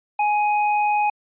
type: tone with hard clipping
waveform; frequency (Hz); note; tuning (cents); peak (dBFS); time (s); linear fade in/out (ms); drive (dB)
sine; 835; G#5; +9; -19; 0.19-1.1; 5; 16
effects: resampled to 8000 Hz